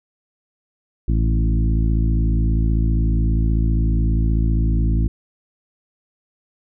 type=harmonic tone with a mistuned harmonic; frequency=55 Hz; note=A1; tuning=in tune; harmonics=1 / 2 / 3 / 4 / 5 / 6; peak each=-16 / -22 / -26 / -28 / -30 / -32 dBFS; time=1.08-5.08 s; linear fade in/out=5 ms; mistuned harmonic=2; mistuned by=+19 cents; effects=none